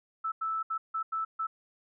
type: tone bursts at uneven times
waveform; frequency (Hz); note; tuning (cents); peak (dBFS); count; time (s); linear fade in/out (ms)
sine; 1315; E6; -5; -29; 6; 0.24-0.32 / 0.41-0.63 / 0.7-0.78 / 0.94-1.03 / 1.12-1.25 / 1.39-1.47; 10
effects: none